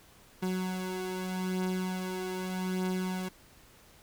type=beating tone pair; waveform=30% pulse; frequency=184.4 / 185.22 Hz; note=F#3 / F#3; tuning=-6 / +2 cents; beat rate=0.82 Hz; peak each=-35 / -30 dBFS; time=0.42-3.29 s; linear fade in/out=10 ms; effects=pink hiss -58 dBFS RMS until 4.02 s